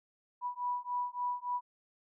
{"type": "beating tone pair", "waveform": "sine", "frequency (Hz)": [980, 983.5], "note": ["B5", "B5"], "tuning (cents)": [-14, -7], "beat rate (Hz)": 3.5, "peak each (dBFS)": [-36, -36], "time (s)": [0.41, 1.61], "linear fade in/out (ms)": 50, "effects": []}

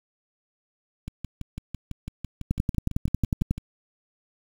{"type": "two click trains", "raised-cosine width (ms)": 5, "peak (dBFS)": [-10, -21], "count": [12, 16], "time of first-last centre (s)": [[2.51, 3.51], [1.08, 3.58]], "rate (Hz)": [11, 6], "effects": ["7-bit"]}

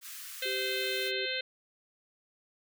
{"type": "high-pass noise", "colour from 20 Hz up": "white", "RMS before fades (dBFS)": -44, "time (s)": [0.01, 1.12], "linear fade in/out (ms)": 50, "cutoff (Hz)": 1200, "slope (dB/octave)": 48}
{"type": "harmonic tone", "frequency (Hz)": 517, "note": "C5", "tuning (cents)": -21, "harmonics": [1, 3, 4, 5, 6, 7, 8], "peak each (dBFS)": [-39, -39, -39, -39, -39, -39, -39], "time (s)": [0.42, 1.41], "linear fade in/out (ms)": 5}
{"type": "tone", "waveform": "sine", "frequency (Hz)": 388.2, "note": "G4", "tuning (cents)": -17, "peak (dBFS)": -36, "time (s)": [0.45, 1.26], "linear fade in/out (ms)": 10}
{"effects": []}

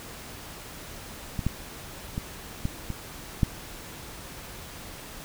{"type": "clicks", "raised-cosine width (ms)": 5, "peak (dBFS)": [-16, -12, -17, -14, -19, -8], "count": 6, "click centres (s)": [1.392, 1.466, 2.179, 2.654, 2.903, 3.432], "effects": ["pink hiss -42 dBFS RMS until 5.24 s"]}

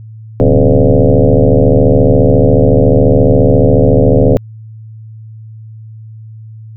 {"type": "tone with frequency modulation", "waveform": "sine", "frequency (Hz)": 195.9, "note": "G3", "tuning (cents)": -1, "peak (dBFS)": -4, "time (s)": [0.4, 4.37], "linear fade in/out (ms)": 0, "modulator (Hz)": 74.2, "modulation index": 5.2, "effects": ["added 110 Hz sine -28 dBFS peak until 6.76 s"]}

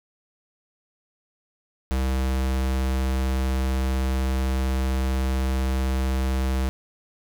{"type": "tone", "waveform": "square", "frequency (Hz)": 65.41, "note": "C2", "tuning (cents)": 0, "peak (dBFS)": -22, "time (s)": [1.91, 6.69], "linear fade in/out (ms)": 0, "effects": []}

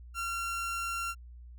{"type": "tone", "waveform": "30% pulse", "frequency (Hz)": 1372, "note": "F6", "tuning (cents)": -31, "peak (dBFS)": -30, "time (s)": [0.14, 1.15], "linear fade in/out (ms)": 50, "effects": ["added 60 Hz sine -46 dBFS peak until 1.58 s"]}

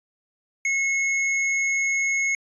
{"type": "tone with tanh clipping", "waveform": "sine", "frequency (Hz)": 2178, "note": "C#7", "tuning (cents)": -31, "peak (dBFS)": -22, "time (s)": [0.65, 2.35], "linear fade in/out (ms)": 2, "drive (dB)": 18, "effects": ["resampled to 22050 Hz"]}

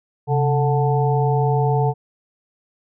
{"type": "harmonic tone with a mistuned harmonic", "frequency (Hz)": 146.83, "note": "D3", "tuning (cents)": 0, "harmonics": [1, 3, 5, 6], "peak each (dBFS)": [-17, -22, -24, -25], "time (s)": [0.27, 1.94], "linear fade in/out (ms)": 50, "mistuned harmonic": 1, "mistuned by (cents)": -140, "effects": []}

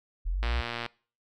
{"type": "linear sweep", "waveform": "sine", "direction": "up", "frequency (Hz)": [38.65, 67], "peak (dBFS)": -26, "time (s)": [0.25, 0.62], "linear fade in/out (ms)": 20}
{"type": "click train", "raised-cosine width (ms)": 0.3, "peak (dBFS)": -17, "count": 52, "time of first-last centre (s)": [0.43, 0.862], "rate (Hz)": 118}
{"effects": ["noise-tail reverb RT60 0.4 s tail -23 dB re dry"]}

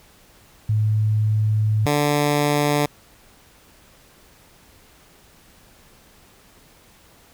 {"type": "tone pair in turn", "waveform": ["sine", "10% pulse"], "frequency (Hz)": [107.5, 146.54], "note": ["A2", "D3"], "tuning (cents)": [-40, -3], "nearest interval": "perfect fourth", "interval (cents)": 537, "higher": "second", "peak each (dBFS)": [-16, -9], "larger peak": "second", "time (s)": [[0.69, 1.86], [1.86, 2.86]], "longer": "first", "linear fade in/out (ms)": 5, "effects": ["pink hiss -52 dBFS RMS until 7.33 s"]}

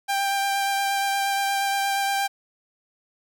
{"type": "tone with vibrato", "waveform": "sawtooth", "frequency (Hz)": 791, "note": "G5", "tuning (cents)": 15, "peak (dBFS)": -18, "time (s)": [0.08, 2.28], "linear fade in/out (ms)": 20, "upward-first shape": "sine", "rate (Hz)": 8.5, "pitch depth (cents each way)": 12, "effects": []}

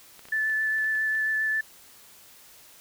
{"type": "clicks", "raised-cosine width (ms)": 0.3, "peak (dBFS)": -31, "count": 8, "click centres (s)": [0.193, 0.254, 0.286, 0.497, 0.784, 0.844, 0.953, 1.151]}
{"type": "tone with vibrato", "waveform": "sine", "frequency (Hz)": 1748, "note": "A6", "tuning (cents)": -12, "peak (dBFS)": -23, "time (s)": [0.32, 1.61], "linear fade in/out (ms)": 5, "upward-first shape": "sine", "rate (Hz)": 7.4, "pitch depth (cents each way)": 11}
{"effects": ["white hiss -52 dBFS RMS until 2.8 s"]}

